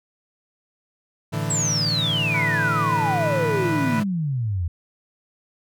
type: chord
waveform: 40% pulse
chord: A suspended fourth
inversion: none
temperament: equal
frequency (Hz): 110 / 146.83 / 164.81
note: A2 / D3 / E3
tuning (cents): 0 / 0 / 0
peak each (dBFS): -27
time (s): 1.32-4.04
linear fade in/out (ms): 20
type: exponential sweep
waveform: sine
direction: down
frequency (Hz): 7902 to 80.8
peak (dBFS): -21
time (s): 1.5-4.68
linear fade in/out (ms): 5
type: harmonic tone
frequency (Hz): 492.2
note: B4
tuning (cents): -6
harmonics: 2 / 3 / 4 / 5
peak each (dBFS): -28 / -32 / -34 / -36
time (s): 2.34-4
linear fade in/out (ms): 5
effects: none

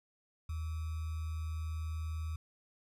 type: tone with sample-and-hold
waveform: sine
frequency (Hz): 79.7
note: D#2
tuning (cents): +42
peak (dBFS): -35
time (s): 0.49-2.36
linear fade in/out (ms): 5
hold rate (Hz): 1225
effects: resampled to 32000 Hz

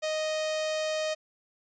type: tone with notch filter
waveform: sawtooth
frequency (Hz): 622.3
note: D#5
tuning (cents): 0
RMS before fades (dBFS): -30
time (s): 0.02-1.15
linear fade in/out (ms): 20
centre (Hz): 1400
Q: 1.8
effects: resampled to 16000 Hz

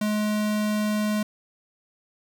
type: tone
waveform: square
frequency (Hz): 211.4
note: G#3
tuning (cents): +31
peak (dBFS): -23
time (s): 0.01-1.23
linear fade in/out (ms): 5
effects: 10-bit

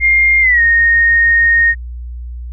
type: tone with pitch glide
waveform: sine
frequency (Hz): 2117 to 1853.6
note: C7 to A#6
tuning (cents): +20 to -10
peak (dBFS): -7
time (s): 0-1.75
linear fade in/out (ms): 50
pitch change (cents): -230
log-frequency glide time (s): 0.41-0.61
effects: added 60 Hz sine -23 dBFS peak until 2.52 s

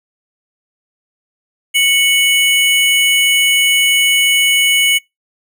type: tone pair together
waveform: square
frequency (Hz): 2217 / 2960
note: C#7 / F#7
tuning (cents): 0 / 0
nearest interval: perfect fourth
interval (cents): 500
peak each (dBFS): -13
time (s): 1.74-4.99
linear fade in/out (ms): 20
effects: noise-tail reverb RT60 0.2 s tail -26 dB re dry

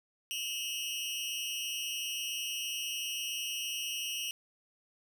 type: tone with amplitude modulation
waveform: sawtooth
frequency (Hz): 2861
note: F7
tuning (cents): +41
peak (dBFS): -27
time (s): 0.31-4.31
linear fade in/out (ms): 0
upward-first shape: sine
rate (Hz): 249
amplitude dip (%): 100
effects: none

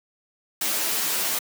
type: noise with comb filter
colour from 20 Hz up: white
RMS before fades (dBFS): -25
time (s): 0.61-1.39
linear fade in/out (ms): 5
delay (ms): 9.2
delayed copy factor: +0.9
effects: high-pass 200 Hz 12 dB/octave

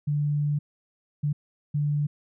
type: tone bursts at uneven times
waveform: sine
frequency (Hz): 146.83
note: D3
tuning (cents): 0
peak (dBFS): -22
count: 3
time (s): 0.07-0.59 / 1.23-1.33 / 1.74-2.07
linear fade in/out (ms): 10
effects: none

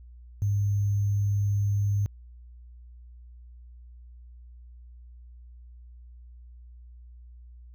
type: tone with sample-and-hold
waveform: sine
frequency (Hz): 101.5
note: G#2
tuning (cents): -39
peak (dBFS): -22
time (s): 0.42-2.06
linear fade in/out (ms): 0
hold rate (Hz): 6300
effects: added 60 Hz sine -45 dBFS peak until 7.74 s

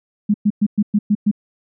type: tone bursts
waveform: sine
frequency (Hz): 207.7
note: G#3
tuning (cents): 0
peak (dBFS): -11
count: 7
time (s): 0.29-1.314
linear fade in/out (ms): 10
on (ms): 52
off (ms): 110
effects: none

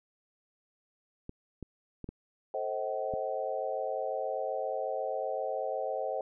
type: clicks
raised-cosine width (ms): 3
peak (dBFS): -27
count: 5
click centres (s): 1.294 / 1.627 / 2.043 / 2.09 / 3.138
type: chord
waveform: sine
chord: A diminished seventh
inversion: none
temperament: just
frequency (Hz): 440 / 528 / 633.6 / 760.3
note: A4 / C5 / Eb5 / Gb5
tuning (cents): 0 / +16 / +31 / +47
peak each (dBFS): -39 / -35 / -36 / -37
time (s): 2.54-6.21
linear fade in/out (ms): 2
effects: none

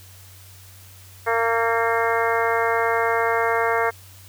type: harmonic tone with a mistuned harmonic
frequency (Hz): 229.3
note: A#3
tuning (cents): -28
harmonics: 2 / 3 / 4 / 5 / 6 / 7 / 8 / 9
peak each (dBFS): -23 / -25 / -26 / -27 / -28 / -28 / -29 / -30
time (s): 1.26-3.91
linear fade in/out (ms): 20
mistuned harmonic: 9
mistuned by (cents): +54
effects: added 94 Hz sine -45 dBFS peak until 4.28 s + white hiss -48 dBFS RMS until 4.28 s

